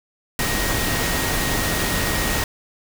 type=tone in noise; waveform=sine; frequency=1878 Hz; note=A#6; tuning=12 cents sharp; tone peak=-29 dBFS; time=0.39-2.44 s; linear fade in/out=2 ms; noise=pink; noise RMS=-22 dBFS; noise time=0.39-2.44 s; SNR=-10 dB; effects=none